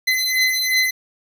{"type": "beating tone pair", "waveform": "25% pulse", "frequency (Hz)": [2034, 2036.8], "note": ["C7", "C7"], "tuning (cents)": [-50, -47], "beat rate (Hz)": 2.8, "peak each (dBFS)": [-16, -16], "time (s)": [0.07, 0.91], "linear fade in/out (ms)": 10, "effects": []}